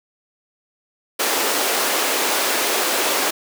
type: high-pass noise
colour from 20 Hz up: pink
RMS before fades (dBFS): -20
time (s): 1.19-3.31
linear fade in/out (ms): 10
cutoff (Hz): 340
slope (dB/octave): 24
effects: none